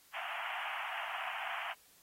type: band-pass noise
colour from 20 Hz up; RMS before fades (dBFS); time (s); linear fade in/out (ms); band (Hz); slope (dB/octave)
pink; -41; 0.13-1.74; 20; 670 to 3100; 96
effects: white hiss -64 dBFS RMS until 2.02 s + AAC 48 kbps